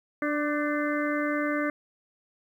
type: harmonic tone with a mistuned harmonic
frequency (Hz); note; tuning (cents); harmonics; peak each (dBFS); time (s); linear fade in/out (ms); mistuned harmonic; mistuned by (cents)
294.9; D4; +7; 1 / 2 / 4 / 5 / 6 / 7; -28 / -31 / -34 / -35 / -36 / -36; 0.22-1.7; 2; 5; +45
effects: 10-bit